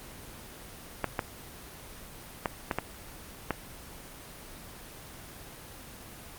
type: clicks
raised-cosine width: 0.5 ms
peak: -12 dBFS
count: 6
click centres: 1.043 / 1.192 / 2.458 / 2.712 / 2.786 / 3.507 s
effects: pink hiss -46 dBFS RMS until 6.38 s + Opus 24 kbps